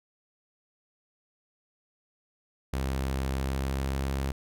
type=tone with pitch glide; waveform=sawtooth; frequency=66.6 to 67.69 Hz; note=C2 to C#2; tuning=+31 to -41 cents; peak=-24 dBFS; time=2.73-4.32 s; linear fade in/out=5 ms; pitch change=+28 cents; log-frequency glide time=3.28-4.08 s; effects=none